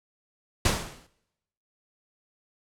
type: noise with exponential decay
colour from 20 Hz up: pink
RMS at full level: -20 dBFS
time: 0.65-1.07 s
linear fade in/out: 5 ms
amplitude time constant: 91 ms
effects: noise-tail reverb RT60 0.9 s tail -22 dB re dry + low-pass 10000 Hz 12 dB/octave